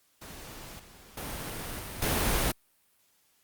pink noise with level steps, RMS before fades -45 / -53 / -37 / -39 / -27 dBFS, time 0.21-2.52 s, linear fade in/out 10 ms, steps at 0.79 / 1.17 / 1.79 / 2.02 s, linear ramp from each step 5 ms, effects white hiss -68 dBFS RMS until 3.43 s + Opus 48 kbps

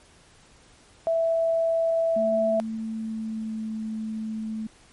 sine tone, 659.3 Hz, E5, in tune, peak -20 dBFS, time 1.07-2.6 s, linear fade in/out 0 ms
sine tone with pitch glide, 222 to 219.2 Hz, A3 to A3, +16 to -6 cents, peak -28 dBFS, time 2.16-4.67 s, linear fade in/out 5 ms, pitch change -22 cents, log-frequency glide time 2.91-3.68 s
effects pink hiss -55 dBFS RMS until 4.92 s + MP3 48 kbps

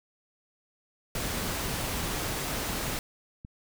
pink noise, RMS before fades -32 dBFS, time 1.15-2.99 s, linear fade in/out 2 ms
click, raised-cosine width 5 ms, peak -30 dBFS, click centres 3.449 s
effects none

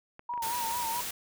clicks, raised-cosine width 0.5 ms, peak -31 dBFS, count 5, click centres 0.194 / 0.338 / 0.377 / 0.47 / 0.646 s
sine tone with vibrato, 940 Hz, A#5, 14 cents sharp, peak -31 dBFS, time 0.29-1.01 s, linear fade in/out 5 ms, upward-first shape sine, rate 4.6 Hz, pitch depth 66 cents each way
white noise, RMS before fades -36 dBFS, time 0.42-1.11 s, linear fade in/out 5 ms
effects none

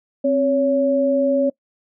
sine tone pair together, 264.7 / 560.9 Hz, C4 / C#5, +20 / +20 cents, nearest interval octave + minor second, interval 1300 cents, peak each -19 / -16 dBFS, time 0.24-1.5 s, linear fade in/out 10 ms, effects noise-tail reverb RT60 0.1 s tail -22 dB re dry

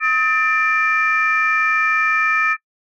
sine tone cluster, 1274 / 1787 / 2370 Hz, D#6 / A6 / D7, +41 / +26 / +15 cents, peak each -18 dBFS, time 0-2.57 s, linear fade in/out 50 ms, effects noise-tail reverb RT60 0.1 s tail -25 dB re dry + tanh soft clip ceiling -6 dBFS

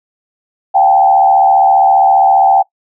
sine tone with frequency modulation, 780 Hz, G5, 9 cents flat, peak -5 dBFS, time 0.74-2.63 s, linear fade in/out 20 ms, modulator 75 Hz, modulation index 0.83, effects noise-tail reverb RT60 0.1 s tail -21 dB re dry

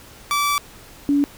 sawtooth / sine tone pair in turn, 1157 / 285.3 Hz, D6 / C#4, -26 / +50 cents, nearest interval 2 octaves, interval 2424 cents, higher first, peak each -14 dBFS, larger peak neither, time 0.31-0.58 / 1.09-1.24 s, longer first, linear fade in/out 0 ms, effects pink hiss -44 dBFS RMS until 1.37 s

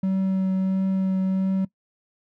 triangle tone with vibrato, 190 Hz, F#3, 46 cents sharp, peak -18 dBFS, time 0.03-1.65 s, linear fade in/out 5 ms, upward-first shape triangle, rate 1.5 Hz, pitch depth 12 cents each way, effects noise-tail reverb RT60 0.1 s tail -20 dB re dry

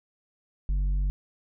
sine tone with tanh clipping, 47.83 Hz, G1, 42 cents flat, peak -24 dBFS, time 0.69-1.1 s, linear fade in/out 0 ms, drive 6 dB, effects none

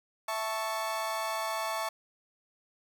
35% pulse chord, A major, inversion second, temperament equal, 659.3 / 880 / 1108.7 Hz, E5 / A5 / C#6, 0 / 0 / 0 cents, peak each -34 dBFS, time 0.28-1.89 s, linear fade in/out 5 ms, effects none

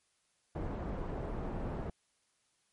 pink low-pass noise, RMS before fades -38 dBFS, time 0.55-1.9 s, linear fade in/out 5 ms, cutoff 800 Hz, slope 12 dB/octave, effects white hiss -75 dBFS RMS until 2.72 s + MP3 48 kbps

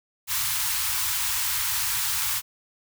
white band-stop noise, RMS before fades -26 dBFS, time 0.27-2.42 s, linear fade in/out 50 ms, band 130 to 840 Hz, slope 96 dB/octave, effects none

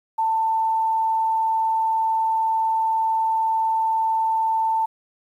sine tone, 891 Hz, A5, 22 cents sharp, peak -18 dBFS, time 0.18-4.86 s, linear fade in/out 10 ms, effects 9-bit

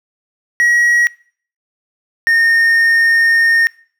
triangle tone pair in turn, 1908 / 1835.2 Hz, A#6 / A#6, +40 / -28 cents, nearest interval minor second, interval 68 cents, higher first, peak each -7 dBFS, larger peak neither, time 0.6-1.07 / 2.27-3.67 s, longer second, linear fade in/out 0 ms, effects noise-tail reverb RT60 0.5 s tail -23 dB re dry

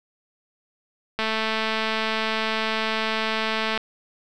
click train, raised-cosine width 0.3 ms, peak -9 dBFS, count 570, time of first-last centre 1.19-3.776 s, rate 220 Hz, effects none

